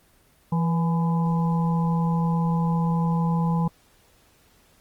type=harmonic tone with a mistuned harmonic; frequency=167.5 Hz; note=E3; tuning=28 cents sharp; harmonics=1 / 3 / 5 / 6; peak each=-20 / -36 / -32 / -33 dBFS; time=0.52-3.68 s; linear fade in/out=5 ms; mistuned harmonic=3; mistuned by=-50 cents; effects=pink hiss -59 dBFS RMS until 4.8 s + Opus 24 kbps